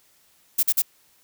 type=noise bursts; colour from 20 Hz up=violet; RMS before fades=-19 dBFS; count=3; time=0.58-0.821 s; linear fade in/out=10 ms; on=51 ms; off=44 ms; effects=white hiss -60 dBFS RMS until 1.23 s